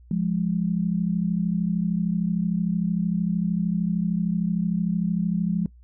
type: tone pair together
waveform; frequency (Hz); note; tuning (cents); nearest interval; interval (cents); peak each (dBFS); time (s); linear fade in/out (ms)
sine; 173.62 / 206.8; F3 / G#3; -10 / -7; minor third; 303; -23 / -25; 0.11-5.66; 2
effects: noise-tail reverb RT60 0.1 s tail -21 dB re dry + added 60 Hz sine -47 dBFS peak until 5.83 s